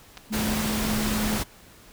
clicks, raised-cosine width 0.2 ms, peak -23 dBFS, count 2, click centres 0.172 / 0.176 s
sine tone with pitch glide, 215.3 to 213.3 Hz, A3 to G#3, -37 to +46 cents, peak -26 dBFS, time 0.3-1.39 s, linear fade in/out 20 ms, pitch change -17 cents, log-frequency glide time 0.96-1.08 s
pink noise, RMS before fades -28 dBFS, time 0.32-1.44 s, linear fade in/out 20 ms
effects pink hiss -51 dBFS RMS until 1.92 s

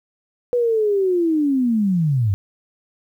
sine linear sweep, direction down, 493.9 to 92.5 Hz, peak -15 dBFS, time 0.53-2.34 s, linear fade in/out 0 ms, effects 9-bit

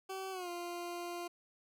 20% pulse tone with pitch glide, 382 to 348.3 Hz, G4 to F4, -45 to -5 cents, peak -35 dBFS, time 0.09-1.28 s, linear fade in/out 10 ms, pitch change -160 cents, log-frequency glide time 0.31-0.49 s, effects none

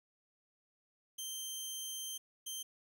15% pulse tone bursts at uneven times, 3136 Hz, G7, in tune, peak -33 dBFS, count 2, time 1.18-2.18 / 2.46-2.63 s, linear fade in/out 10 ms, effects 11-bit

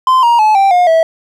triangle tone with pitch steps, 1034 / 942.7 / 859.5 / 783.6 / 714.4 / 651.4 Hz, C6 / A#5 / A5 / G5 / F5 / E5, -21 / +19 / -41 / -1 / +39 / -21 cents, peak -4 dBFS, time 0.07-1.03 s, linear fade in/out 2 ms, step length 160 ms, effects none

